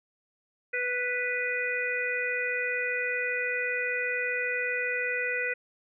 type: harmonic tone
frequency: 493.9 Hz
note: B4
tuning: in tune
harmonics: 1 / 3 / 4 / 5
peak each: -34 / -33 / -31 / -33 dBFS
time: 0.73-5.54 s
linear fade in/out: 10 ms
effects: none